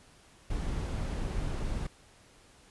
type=noise; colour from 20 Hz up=brown; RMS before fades=-33 dBFS; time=0.5-1.87 s; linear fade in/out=5 ms; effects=pink hiss -59 dBFS RMS until 2.7 s + resampled to 24000 Hz